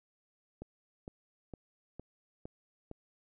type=click train; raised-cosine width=2 ms; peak=-30 dBFS; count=6; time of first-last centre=0.62-2.914 s; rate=2.18 Hz; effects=none